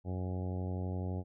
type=harmonic tone; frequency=91.9 Hz; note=F#2; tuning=11 cents flat; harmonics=1 / 2 / 3 / 4 / 5 / 6 / 7 / 8 / 9; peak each=-35 / -41 / -45 / -47 / -49 / -51 / -52 / -53 / -54 dBFS; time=0.04-1.24 s; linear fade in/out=50 ms; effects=none